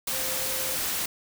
sine tone in noise, 523.3 Hz, C5, in tune, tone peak -38 dBFS, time 0.12-0.76 s, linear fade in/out 5 ms, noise white, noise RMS -29 dBFS, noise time 0.07-1.06 s, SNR -12 dB, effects none

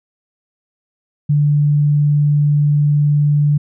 sine tone, 146.83 Hz, D3, in tune, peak -10 dBFS, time 1.29-3.58 s, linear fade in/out 10 ms, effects none

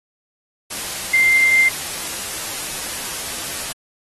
sine tone in noise, 2093 Hz, C7, in tune, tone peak -11 dBFS, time 1.13-1.69 s, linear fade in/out 10 ms, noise white, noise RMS -27 dBFS, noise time 0.7-3.73 s, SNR +13 dB, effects AAC 32 kbps

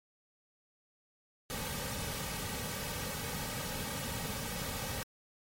pink noise with comb filter, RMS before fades -38 dBFS, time 1.5-5.03 s, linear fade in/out 0 ms, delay 2.9 ms, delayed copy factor -0.7, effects MP3 64 kbps

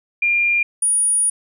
sine tone pair in turn, 2400 / 9600 Hz, D7 / D9, +37 / +37 cents, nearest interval 2 octaves, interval 2400 cents, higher second, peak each -14 dBFS, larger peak neither, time 0.22-0.63 / 0.82-1.3 s, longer second, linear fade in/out 5 ms, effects none

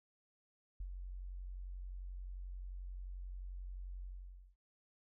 sine tone with ADSR envelope, 45.68 Hz, F#1, 21 cents flat, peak -39 dBFS, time 0.8-4.56 s, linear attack 5 ms, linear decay 74 ms, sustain -4 dB, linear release 530 ms, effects none

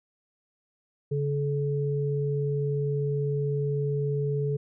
sine tone pair together, 142.2 / 430.1 Hz, C#3 / A4, +45 / -39 cents, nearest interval octave + perfect fifth, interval 1916 cents, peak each -26 / -29 dBFS, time 1.11-4.57 s, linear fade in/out 10 ms, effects none

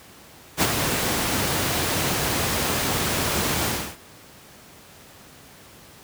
pink noise with ADSR envelope, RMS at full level -17 dBFS, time 0.57-3.97 s, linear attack 52 ms, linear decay 38 ms, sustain -6 dB, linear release 310 ms, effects pink hiss -47 dBFS RMS until 6.03 s + high-pass 80 Hz 12 dB/octave

